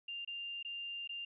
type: tone with dropouts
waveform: sine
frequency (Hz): 2794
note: F7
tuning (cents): 0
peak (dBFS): -40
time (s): 0.08-1.25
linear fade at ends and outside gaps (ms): 5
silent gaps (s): 0.249-0.275 / 0.629-0.648 / 1.076-1.092
effects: none

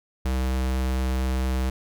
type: tone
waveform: square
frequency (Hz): 64.6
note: C2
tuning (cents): -21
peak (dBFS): -23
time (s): 0.25-1.7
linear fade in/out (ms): 5
effects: none

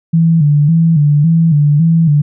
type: tone with vibrato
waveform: sine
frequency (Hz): 155.56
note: D#3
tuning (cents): 0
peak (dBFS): -6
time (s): 0.13-2.22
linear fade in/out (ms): 10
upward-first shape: square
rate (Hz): 1.8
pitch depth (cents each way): 100
effects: none

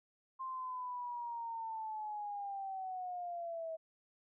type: linear sweep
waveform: sine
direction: down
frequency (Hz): 1055 to 641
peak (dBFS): -39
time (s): 0.39-3.77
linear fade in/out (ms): 20
effects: none

